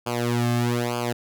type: tone with flanger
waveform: sawtooth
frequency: 120 Hz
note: B2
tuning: 49 cents flat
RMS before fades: -24 dBFS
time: 0.06-1.13 s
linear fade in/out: 10 ms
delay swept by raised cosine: 0.52 to 2.12 ms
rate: 1.1 Hz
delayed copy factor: -0.95
effects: none